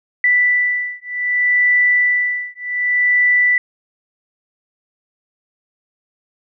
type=beating tone pair; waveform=sine; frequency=1975.5 / 1976.15 Hz; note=B6 / B6; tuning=0 / +1 cents; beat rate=0.65 Hz; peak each=-16 dBFS; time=0.24-3.58 s; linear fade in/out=2 ms; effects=none